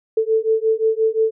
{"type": "beating tone pair", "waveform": "sine", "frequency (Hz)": [440, 445.7], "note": ["A4", "A4"], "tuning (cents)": [0, 22], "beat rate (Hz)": 5.7, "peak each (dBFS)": -18, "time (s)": [0.17, 1.31], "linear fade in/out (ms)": 5, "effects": []}